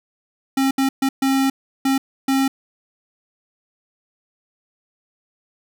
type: tone bursts at uneven times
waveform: square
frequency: 269.1 Hz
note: C4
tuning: 49 cents sharp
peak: -16 dBFS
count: 6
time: 0.57-0.71 / 0.78-0.89 / 1.02-1.09 / 1.22-1.5 / 1.85-1.98 / 2.28-2.48 s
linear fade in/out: 5 ms
effects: none